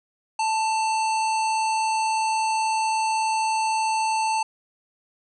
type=harmonic tone with a mistuned harmonic; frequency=891 Hz; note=A5; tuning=22 cents sharp; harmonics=1 / 3 / 5 / 7 / 9 / 10; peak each=-21 / -31 / -35 / -38 / -40 / -41 dBFS; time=0.39-4.43 s; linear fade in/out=5 ms; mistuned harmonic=1; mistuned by=-18 cents; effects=none